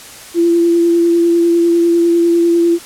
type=tone with vibrato; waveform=sine; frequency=340 Hz; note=F4; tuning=46 cents flat; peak=-8 dBFS; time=0.34-2.79 s; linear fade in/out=50 ms; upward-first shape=triangle; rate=10 Hz; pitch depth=17 cents each way; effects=white hiss -34 dBFS RMS until 2.85 s + low-pass 11000 Hz 12 dB/octave